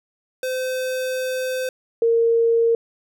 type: tone pair in turn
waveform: square / sine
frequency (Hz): 514 / 461.2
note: C5 / A#4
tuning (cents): -31 / -19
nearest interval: major second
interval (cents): 188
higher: first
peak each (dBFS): -23 / -14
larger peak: second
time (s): 0.43-1.69 / 2.02-2.75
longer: first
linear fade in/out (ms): 2
effects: none